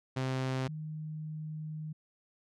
sawtooth / sine tone pair in turn, 130.81 / 154.89 Hz, C3 / D#3, 0 / -8 cents, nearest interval minor third, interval 292 cents, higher second, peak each -27 / -37 dBFS, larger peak first, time 0.16-0.68 / 0.68-1.93 s, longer second, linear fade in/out 10 ms, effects low-pass 6000 Hz 12 dB/octave

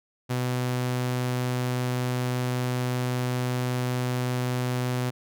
sawtooth tone, 125.2 Hz, B2, 24 cents sharp, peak -21 dBFS, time 0.29-5.11 s, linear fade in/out 20 ms, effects none

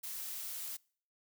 blue noise, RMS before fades -42 dBFS, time 0.03-0.77 s, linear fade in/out 10 ms, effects noise-tail reverb RT60 0.5 s tail -25 dB re dry

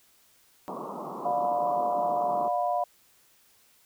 white band-pass noise, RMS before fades -37 dBFS, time 0.68-2.48 s, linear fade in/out 0 ms, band 150 to 1200 Hz, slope 96 dB/octave
sine chord, B diminished, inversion first, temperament just, 592.7 / 711.2 / 987.8 Hz, D5 / F5 / B5, +16 / +31 / 0 cents, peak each -31 / -26 / -32 dBFS, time 1.25-2.84 s, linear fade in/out 5 ms
effects white hiss -62 dBFS RMS until 3.85 s

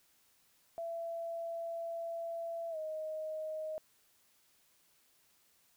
sine tone with pitch glide, 670 to 625.1 Hz, E5 to D#5, +28 to +8 cents, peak -37 dBFS, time 0.78-3.78 s, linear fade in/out 0 ms, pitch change -120 cents, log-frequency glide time 2.7-2.77 s, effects white hiss -70 dBFS RMS until 5.76 s

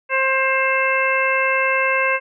harmonic tone, 530 Hz, C5, 22 cents sharp, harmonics 1 / 2 / 3 / 4 / 5, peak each -22 / -22 / -22 / -22 / -22 dBFS, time 0.09-2.2 s, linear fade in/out 50 ms, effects none

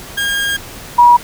30% pulse / sine tone pair in turn, 1619 / 962.7 Hz, G#6 / B5, -45 / -45 cents, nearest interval major sixth, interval 900 cents, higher first, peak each -12 / -3 dBFS, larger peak second, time 0.17-0.57 / 0.98-1.17 s, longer first, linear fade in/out 10 ms, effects pink hiss -32 dBFS RMS until 1.23 s

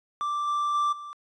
triangle tone with level steps, 1174.7 Hz, D6, in tune, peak -24 / -22 / -20 / -35 dBFS, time 0.21-1.13 s, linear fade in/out 0 ms, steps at 0.47 / 0.74 / 0.92 s, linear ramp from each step 10 ms, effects resampled to 22050 Hz

